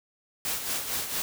white noise with tremolo, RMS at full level -29 dBFS, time 0.45-1.22 s, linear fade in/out 0 ms, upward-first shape sine, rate 4.4 Hz, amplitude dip 55%, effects none

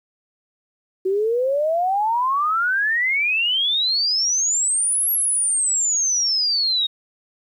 sine exponential two-way sweep, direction up then down, 370 to 11560 to 3716 Hz, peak -17 dBFS, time 1.05-6.87 s, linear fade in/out 10 ms, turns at 5.11 s, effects 9-bit

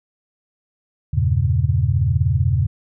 sine chord, E diminished seventh, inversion none, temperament equal with one note detuned, 82.41 / 98 / 119.2 / 138.59 Hz, E2 / G2 / Bb2 / Db3, 0 / 0 / +39 / 0 cents, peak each -20 / -20 / -20 / -21 dBFS, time 1.13-2.67 s, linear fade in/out 10 ms, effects none

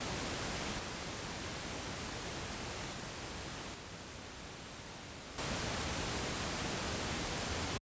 pink noise with level steps, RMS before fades -38 / -41 / -43 / -47 / -37 dBFS, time 0-7.78 s, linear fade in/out 10 ms, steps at 0.79 / 2.93 / 3.74 / 5.38 s, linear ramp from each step 2 ms, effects high-pass 60 Hz 12 dB/octave + resampled to 16000 Hz

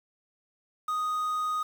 triangle tone with quantisation, 1244.5 Hz, D#6, in tune, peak -25 dBFS, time 0.88-1.63 s, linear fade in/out 5 ms, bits 8, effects none

